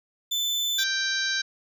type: tone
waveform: 35% pulse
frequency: 3520 Hz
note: A7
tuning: in tune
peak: -22 dBFS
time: 0.31-0.84 s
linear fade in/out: 10 ms
type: harmonic tone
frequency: 784 Hz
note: G5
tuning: in tune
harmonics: 2 / 3 / 4 / 5 / 6 / 7 / 8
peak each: -27 / -39 / -39 / -29 / -35 / -35 / -36 dBFS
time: 0.78-1.42 s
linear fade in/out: 10 ms
effects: none